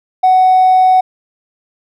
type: tone with hard clipping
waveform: sine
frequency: 745 Hz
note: F#5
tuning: 12 cents sharp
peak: -6 dBFS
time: 0.23-1.01 s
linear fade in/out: 10 ms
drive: 1 dB
effects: none